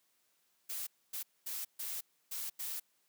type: noise bursts at uneven times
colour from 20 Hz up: blue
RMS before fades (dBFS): -40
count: 6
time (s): 0.69-0.87 / 1.13-1.23 / 1.46-1.65 / 1.79-2.01 / 2.31-2.5 / 2.59-2.8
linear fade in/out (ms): 10
effects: white hiss -75 dBFS RMS until 3.08 s + high-pass 150 Hz 12 dB/octave